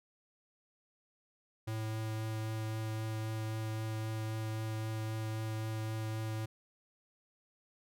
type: tone with vibrato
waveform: square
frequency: 110 Hz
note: A2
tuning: in tune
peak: -36 dBFS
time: 1.67-6.46 s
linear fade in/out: 10 ms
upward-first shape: triangle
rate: 3.8 Hz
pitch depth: 10 cents each way
effects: none